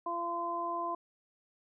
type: harmonic tone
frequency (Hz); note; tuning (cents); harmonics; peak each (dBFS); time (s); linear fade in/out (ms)
342.6; F4; -33; 1 / 2 / 3; -41 / -38 / -34; 0.06-0.95; 5
effects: none